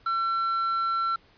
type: tone with quantisation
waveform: triangle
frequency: 1350 Hz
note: E6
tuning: 41 cents sharp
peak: -22 dBFS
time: 0.06-1.16 s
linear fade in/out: 5 ms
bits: 7
effects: pink hiss -59 dBFS RMS until 1.37 s + resampled to 11025 Hz